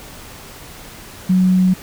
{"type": "tone", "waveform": "sine", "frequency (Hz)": 184.8, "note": "F#3", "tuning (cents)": -2, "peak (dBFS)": -10, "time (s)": [1.29, 1.74], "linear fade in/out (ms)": 10, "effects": ["pink hiss -37 dBFS RMS until 1.82 s"]}